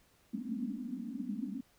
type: band-pass noise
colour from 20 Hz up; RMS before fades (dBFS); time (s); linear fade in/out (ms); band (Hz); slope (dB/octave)
pink; -39; 0.33-1.61; 5; 200 to 280; 96
effects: pink hiss -68 dBFS RMS until 1.78 s